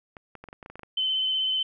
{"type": "clicks", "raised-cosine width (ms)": 0.5, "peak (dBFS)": -27, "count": 11, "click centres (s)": [0.168, 0.353, 0.44, 0.487, 0.529, 0.628, 0.661, 0.7, 0.756, 0.794, 0.833]}
{"type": "tone with vibrato", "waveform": "sine", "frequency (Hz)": 3060, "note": "G7", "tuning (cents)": -42, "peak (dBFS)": -23, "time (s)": [0.97, 1.63], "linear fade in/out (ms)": 5, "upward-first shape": "sine", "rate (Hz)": 16, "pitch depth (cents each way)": 15}
{"effects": []}